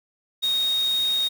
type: tone in noise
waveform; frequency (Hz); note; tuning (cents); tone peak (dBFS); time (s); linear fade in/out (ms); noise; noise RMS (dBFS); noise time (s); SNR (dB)
sine; 3729; A#7; 0; -20; 0.42-1.29; 20; white; -37; 0.42-1.29; +14
effects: none